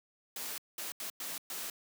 white noise bursts at uneven times, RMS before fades -40 dBFS, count 5, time 0.36-0.58 / 0.78-0.92 / 1-1.1 / 1.2-1.38 / 1.5-1.7 s, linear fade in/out 2 ms, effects high-pass 200 Hz 12 dB/octave

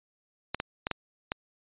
clicks, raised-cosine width 0.3 ms, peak -13 dBFS, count 5, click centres 0.546 / 0.601 / 0.869 / 0.913 / 1.319 s, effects resampled to 8000 Hz

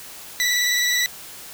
20% pulse tone with vibrato, 1964 Hz, B6, 10 cents flat, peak -13 dBFS, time 0.4-1.06 s, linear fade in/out 0 ms, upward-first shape square, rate 19 Hz, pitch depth 15 cents each way, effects white hiss -39 dBFS RMS until 1.53 s

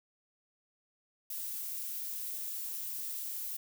violet noise, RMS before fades -39 dBFS, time 1.3-3.57 s, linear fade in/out 5 ms, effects none

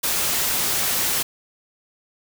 white noise, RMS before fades -22 dBFS, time 0.03-1.23 s, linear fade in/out 10 ms, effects none

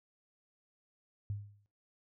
sine tone with exponential decay, 102.2 Hz, G#2, 27 cents flat, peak -32 dBFS, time 1.3-1.66 s, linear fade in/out 0 ms, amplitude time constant 77 ms, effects noise-tail reverb RT60 0.3 s tail -23 dB re dry

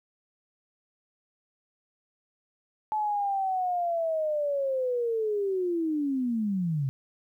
sine linear sweep, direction down, 865 to 129.4 Hz, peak -25 dBFS, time 2.92-6.89 s, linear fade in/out 0 ms, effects 11-bit

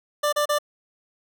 25% pulse tone bursts, 591 Hz, D5, 11 cents sharp, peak -16 dBFS, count 3, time 0.23-0.587 s, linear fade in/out 10 ms, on 97 ms, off 33 ms, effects none

